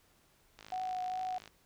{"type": "click train", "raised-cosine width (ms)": 0.2, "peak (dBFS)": -32, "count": 48, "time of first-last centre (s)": [0.59, 1.477], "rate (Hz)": 53}
{"type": "tone with vibrato", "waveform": "sine", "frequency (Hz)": 740, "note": "F#5", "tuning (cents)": 0, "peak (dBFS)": -34, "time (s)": [0.72, 1.38], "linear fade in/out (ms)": 2, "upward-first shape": "triangle", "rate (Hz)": 2.5, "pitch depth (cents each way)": 17}
{"effects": ["pink hiss -68 dBFS RMS until 1.65 s"]}